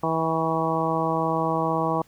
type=harmonic tone with a mistuned harmonic; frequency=162.2 Hz; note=E3; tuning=28 cents flat; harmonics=1 / 2 / 3 / 4 / 5 / 6 / 7; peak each=-29 / -29 / -29 / -29 / -29 / -29 / -29 dBFS; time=0.03-2.02 s; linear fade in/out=5 ms; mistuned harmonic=7; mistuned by=-23 cents; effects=pink hiss -58 dBFS RMS until 2.07 s